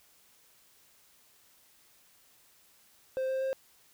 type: tone with pitch steps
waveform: triangle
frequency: 523.3 / 527.2 / 531.2 Hz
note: C5 / C5 / C5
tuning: 0 / +13 / +26 cents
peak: -27 dBFS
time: 3.17-3.53 s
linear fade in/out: 0 ms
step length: 120 ms
effects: white hiss -63 dBFS RMS until 3.93 s